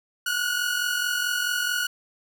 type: tone pair together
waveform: sawtooth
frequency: 1435.4 / 1480 Hz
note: F6 / F#6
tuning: +47 / 0 cents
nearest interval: minor second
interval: 53 cents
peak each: -23 dBFS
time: 0.26-1.87 s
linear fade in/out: 5 ms
effects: none